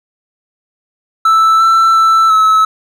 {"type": "tone with pitch steps", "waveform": "triangle", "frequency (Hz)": [1319, 1335, 1326, 1296], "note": ["E6", "E6", "E6", "E6"], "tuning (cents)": [1, 22, 10, -30], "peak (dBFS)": -4, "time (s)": [1.25, 2.65], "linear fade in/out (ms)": 5, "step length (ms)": 350, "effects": []}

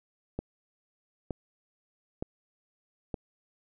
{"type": "click train", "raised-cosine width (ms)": 2, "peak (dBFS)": -19, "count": 4, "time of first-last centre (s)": [0.39, 3.142], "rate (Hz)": 1.09, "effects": []}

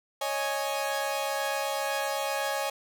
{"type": "chord", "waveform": "sawtooth", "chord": "C# suspended second", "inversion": "none", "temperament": "equal", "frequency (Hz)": [554.4, 622.3, 830.6], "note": ["C#5", "D#5", "G#5"], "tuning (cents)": [0, 0, 0], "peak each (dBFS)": [-28, -31, -28], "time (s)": [0.21, 2.7], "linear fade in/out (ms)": 5, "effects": []}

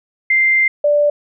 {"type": "tone pair in turn", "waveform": "sine", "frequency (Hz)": [2091, 586.8], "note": ["C7", "D5"], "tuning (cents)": [-2, -2], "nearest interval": "octave + minor seventh", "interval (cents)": 2200, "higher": "first", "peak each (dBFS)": -10, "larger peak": "neither", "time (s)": [[0.3, 0.68], [0.84, 1.1]], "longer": "first", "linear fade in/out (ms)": 5, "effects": []}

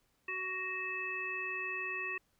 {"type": "harmonic tone", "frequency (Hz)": 373.1, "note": "F#4", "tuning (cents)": 14, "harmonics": [1, 3, 5, 7], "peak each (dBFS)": [-46, -45, -40, -38], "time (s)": [0.28, 2.18], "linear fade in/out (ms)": 5, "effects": ["pink hiss -75 dBFS RMS until 2.39 s"]}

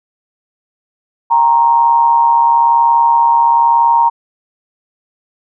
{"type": "tone with amplitude modulation", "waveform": "sine", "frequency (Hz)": 932.3, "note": "A#5", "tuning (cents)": 0, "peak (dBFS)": -4, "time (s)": [1.3, 4.1], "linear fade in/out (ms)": 20, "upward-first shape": "sine", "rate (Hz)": 141, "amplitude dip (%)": 60, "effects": []}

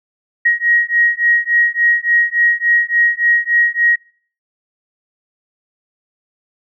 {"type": "beating tone pair", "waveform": "sine", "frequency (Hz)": [1888, 1891.5], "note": ["A#6", "A#6"], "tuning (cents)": [22, 25], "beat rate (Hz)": 3.5, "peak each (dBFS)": -14, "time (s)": [0.45, 3.96], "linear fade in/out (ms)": 10, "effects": ["noise-tail reverb RT60 0.5 s tail -26 dB re dry"]}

